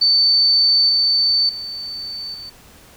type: tone with level steps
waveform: sine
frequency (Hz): 4537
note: C#8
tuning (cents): +39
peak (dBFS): -11 / -13 / -26 / -31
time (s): 0.01-2.5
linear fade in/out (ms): 10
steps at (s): 0.89 / 1.49 / 2.34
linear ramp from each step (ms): 2
effects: pink hiss -46 dBFS RMS until 2.96 s